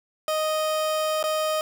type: tone with dropouts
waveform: 30% pulse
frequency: 622.3 Hz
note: D#5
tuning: in tune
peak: -20 dBFS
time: 0.28-1.61 s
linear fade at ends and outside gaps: 1 ms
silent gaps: 1.228-1.239 s
effects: none